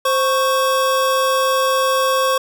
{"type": "tone pair together", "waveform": "square", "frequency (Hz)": [523, 1108.2], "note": ["C5", "C#6"], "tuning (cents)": [-1, -1], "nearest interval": "octave + minor second", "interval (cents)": 1300, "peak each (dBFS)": -18, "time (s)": [0.05, 2.38], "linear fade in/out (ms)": 5, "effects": []}